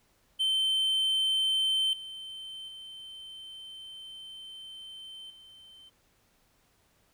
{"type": "tone with level steps", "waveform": "triangle", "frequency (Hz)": 3094, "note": "G7", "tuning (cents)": -23, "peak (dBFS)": [-23, -38, -41, -49], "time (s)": [0.39, 5.9], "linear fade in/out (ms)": 20, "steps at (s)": [1.93, 2.68, 5.3], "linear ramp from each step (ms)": 2, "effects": ["pink hiss -68 dBFS RMS until 7.13 s"]}